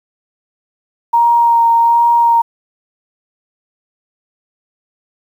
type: tone with vibrato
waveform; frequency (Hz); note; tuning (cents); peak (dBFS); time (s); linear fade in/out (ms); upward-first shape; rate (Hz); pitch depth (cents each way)
sine; 934; A#5; +3; -7; 1.13-2.42; 10; sine; 1.3; 14
effects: 7-bit